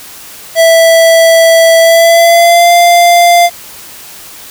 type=tone with pitch glide; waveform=square; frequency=659 to 694.2 Hz; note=E5 to F5; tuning=-1 to -11 cents; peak=-3 dBFS; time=0.55-3.5 s; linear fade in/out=50 ms; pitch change=+90 cents; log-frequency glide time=1.79-2.72 s; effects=white hiss -30 dBFS RMS until 4.5 s